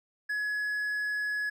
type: tone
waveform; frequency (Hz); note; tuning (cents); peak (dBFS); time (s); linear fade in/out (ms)
triangle; 1689; G#6; +29; -27; 0.29-1.5; 10
effects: none